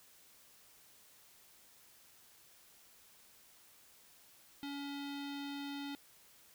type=tone with low-pass filter; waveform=square; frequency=282.8 Hz; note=C#4; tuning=35 cents sharp; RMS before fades=-43 dBFS; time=4.63-5.95 s; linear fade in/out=0 ms; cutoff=3800 Hz; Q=3.2; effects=white hiss -63 dBFS RMS until 6.54 s